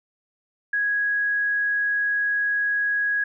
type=tone; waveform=sine; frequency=1660 Hz; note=G#6; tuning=1 cent flat; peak=-20 dBFS; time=0.73-3.24 s; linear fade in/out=5 ms; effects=none